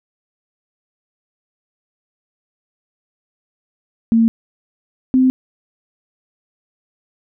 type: tone pair in turn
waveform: sine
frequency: 227.5 / 258.4 Hz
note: A#3 / C4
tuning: -42 / -21 cents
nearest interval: major second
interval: 221 cents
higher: second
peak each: -9 dBFS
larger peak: neither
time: 4.12-4.28 / 5.14-5.3 s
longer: neither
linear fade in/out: 0 ms
effects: none